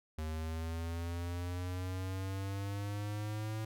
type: exponential sweep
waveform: square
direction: up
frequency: 77.78 to 110 Hz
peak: -37 dBFS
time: 0.18-3.65 s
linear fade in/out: 5 ms
effects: none